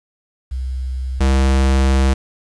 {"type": "tone pair in turn", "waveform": ["sine", "square"], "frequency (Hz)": [64.5, 66.66], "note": ["C2", "C2"], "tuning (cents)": [-24, 33], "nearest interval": "minor second", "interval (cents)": 57, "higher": "second", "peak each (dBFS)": [-20, -12], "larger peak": "second", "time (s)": [[0.51, 1.2], [1.2, 2.14]], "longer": "second", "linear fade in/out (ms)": 10, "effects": ["resampled to 22050 Hz", "8-bit"]}